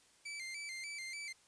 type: tone with vibrato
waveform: sawtooth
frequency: 2200 Hz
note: C#7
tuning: 14 cents flat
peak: -39 dBFS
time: 0.25-1.33 s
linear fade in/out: 10 ms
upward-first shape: square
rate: 3.4 Hz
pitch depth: 84 cents each way
effects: white hiss -67 dBFS RMS until 1.47 s + resampled to 22050 Hz